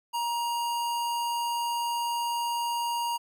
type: tone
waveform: square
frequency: 944 Hz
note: A#5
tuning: 22 cents sharp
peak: -28 dBFS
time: 0.13-3.18 s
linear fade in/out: 20 ms
effects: none